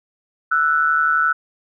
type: tone pair together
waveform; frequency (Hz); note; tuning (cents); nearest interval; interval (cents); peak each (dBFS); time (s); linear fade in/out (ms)
sine; 1328.5 / 1480; E6 / F#6; +13 / 0; major second; 187; -17 / -17; 0.51-1.33; 10
effects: none